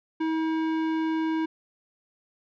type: tone with tanh clipping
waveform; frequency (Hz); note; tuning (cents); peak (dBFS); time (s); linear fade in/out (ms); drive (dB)
sine; 320.1; D#4; +49; -26; 0.2-1.46; 10; 16
effects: none